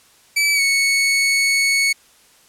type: tone with pitch glide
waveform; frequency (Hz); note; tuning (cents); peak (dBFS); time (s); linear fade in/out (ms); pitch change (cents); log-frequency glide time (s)
sawtooth; 2303 to 2214; D7 to C#7; -34 to -3; -11; 0.36-1.93; 10; -69; 0.54-0.61
effects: white hiss -52 dBFS RMS until 2.48 s + low-pass 11000 Hz 12 dB/octave